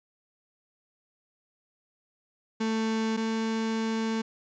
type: tone pair in turn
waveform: 35% pulse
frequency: 222 / 223.2 Hz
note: A3 / A3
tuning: +16 / +25 cents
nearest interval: unison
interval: 9 cents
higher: second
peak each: -24 / -25 dBFS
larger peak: first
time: 2.6-3.17 / 3.17-4.22 s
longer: second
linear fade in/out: 10 ms
effects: resampled to 16000 Hz